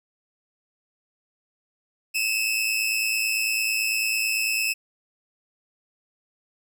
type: tone pair together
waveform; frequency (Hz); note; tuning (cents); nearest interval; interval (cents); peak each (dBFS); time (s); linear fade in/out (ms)
sawtooth; 2557 / 2666; D#7 / E7; +47 / +19; minor second; 72; -22; 2.14-4.74; 20
effects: none